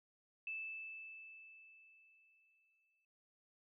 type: tone with exponential decay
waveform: sine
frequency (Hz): 2632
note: E7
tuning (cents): -3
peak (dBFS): -40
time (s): 0.47-3.05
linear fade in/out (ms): 2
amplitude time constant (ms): 560
effects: none